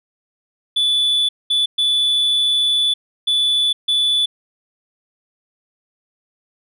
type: tone bursts at uneven times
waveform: sine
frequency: 3467 Hz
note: A7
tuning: 26 cents flat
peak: -11 dBFS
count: 5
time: 0.76-1.29 / 1.5-1.66 / 1.78-2.94 / 3.27-3.73 / 3.88-4.26 s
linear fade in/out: 10 ms
effects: tanh soft clip ceiling -13 dBFS